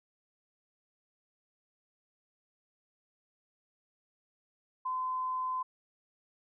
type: tone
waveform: sine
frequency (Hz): 1025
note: C6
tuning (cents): -36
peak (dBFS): -31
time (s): 4.85-5.63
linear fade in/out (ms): 10
effects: none